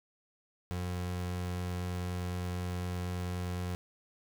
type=tone; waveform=30% pulse; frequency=89.6 Hz; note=F2; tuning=45 cents sharp; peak=-31 dBFS; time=0.71-3.75 s; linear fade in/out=0 ms; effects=12-bit